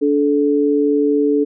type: tone pair together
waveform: sine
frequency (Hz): 289.4 / 433.6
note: D4 / A4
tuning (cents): -25 / -25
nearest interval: perfect fifth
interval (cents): 700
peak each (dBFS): -15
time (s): 0.01-1.45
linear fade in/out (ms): 20
effects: none